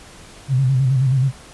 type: tone with vibrato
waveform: sine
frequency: 131.7 Hz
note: C3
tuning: 12 cents sharp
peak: -13 dBFS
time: 0.48-1.32 s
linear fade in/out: 50 ms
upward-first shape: square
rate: 9.4 Hz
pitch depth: 66 cents each way
effects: pink hiss -42 dBFS RMS until 1.53 s + resampled to 24000 Hz